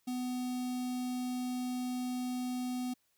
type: tone with notch filter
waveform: square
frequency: 250 Hz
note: B3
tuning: 21 cents sharp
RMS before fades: -36 dBFS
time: 0.07-2.94 s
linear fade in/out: 10 ms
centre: 1600 Hz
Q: 0.64
effects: white hiss -75 dBFS RMS until 3.17 s